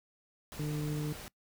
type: noise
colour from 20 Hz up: pink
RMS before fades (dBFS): -46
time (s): 0.52-1.28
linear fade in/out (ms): 0
type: harmonic tone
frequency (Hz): 150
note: D3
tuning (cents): +37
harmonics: 1 / 2 / 3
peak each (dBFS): -33 / -39 / -43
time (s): 0.59-1.13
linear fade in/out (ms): 5
effects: noise-tail reverb RT60 0.1 s tail -22 dB re dry